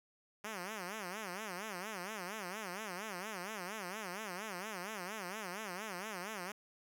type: tone with vibrato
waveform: 5% pulse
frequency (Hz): 197.2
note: G3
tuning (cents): +11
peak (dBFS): -30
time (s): 0.44-6.52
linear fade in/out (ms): 5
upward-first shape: sine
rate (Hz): 4.3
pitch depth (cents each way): 210
effects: none